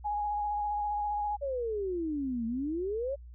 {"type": "tone with vibrato", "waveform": "sine", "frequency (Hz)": 830.6, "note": "G#5", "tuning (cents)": 0, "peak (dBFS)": -29, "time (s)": [0.04, 1.37], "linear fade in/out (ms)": 20, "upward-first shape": "square", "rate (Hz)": 15, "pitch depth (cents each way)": 15}
{"type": "exponential two-way sweep", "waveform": "sine", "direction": "down then up", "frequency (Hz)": [576, 222.9, 576], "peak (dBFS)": -30, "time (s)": [1.41, 3.16], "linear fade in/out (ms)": 20, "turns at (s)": 2.46}
{"effects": ["added 60 Hz sine -45 dBFS peak until 3.34 s"]}